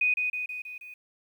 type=tone with echo; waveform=sine; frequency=2489 Hz; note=D#7; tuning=in tune; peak=-21 dBFS; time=0.01-0.14 s; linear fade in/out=5 ms; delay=160 ms; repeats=5; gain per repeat=-4 dB; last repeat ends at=0.94 s; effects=10-bit